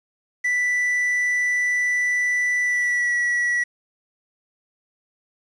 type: tone with pitch glide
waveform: triangle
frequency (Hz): 1975.5 to 1936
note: B6 to B6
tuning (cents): 0 to -35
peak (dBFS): -17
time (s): 0.44-3.64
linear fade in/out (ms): 10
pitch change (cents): -35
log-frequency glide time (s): 2.64-3.14
effects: resampled to 22050 Hz + 8-bit